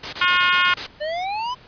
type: noise bursts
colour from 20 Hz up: white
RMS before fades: -27 dBFS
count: 7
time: 0.03-0.867 s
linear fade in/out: 5 ms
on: 99 ms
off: 24 ms
type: harmonic tone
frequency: 358.4 Hz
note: F4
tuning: 45 cents sharp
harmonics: 3 / 4 / 5 / 6 / 7 / 8 / 9 / 10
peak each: -21 / -19 / -27 / -25 / -25 / -25 / -26 / -33 dBFS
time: 0.21-0.74 s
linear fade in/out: 5 ms
type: exponential sweep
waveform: square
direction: up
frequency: 587.3 to 1031 Hz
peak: -24 dBFS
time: 1-1.55 s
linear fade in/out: 20 ms
effects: pink hiss -48 dBFS RMS until 1.67 s + resampled to 11025 Hz